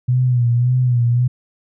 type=tone with vibrato; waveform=sine; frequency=123 Hz; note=B2; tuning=7 cents flat; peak=-12 dBFS; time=0.08-1.28 s; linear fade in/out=10 ms; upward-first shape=sine; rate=1.8 Hz; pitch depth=61 cents each way; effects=none